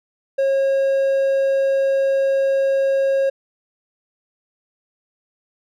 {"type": "tone", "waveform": "triangle", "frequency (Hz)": 543, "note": "C#5", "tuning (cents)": -36, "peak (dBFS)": -13, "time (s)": [0.38, 3.3], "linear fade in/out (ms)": 10, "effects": []}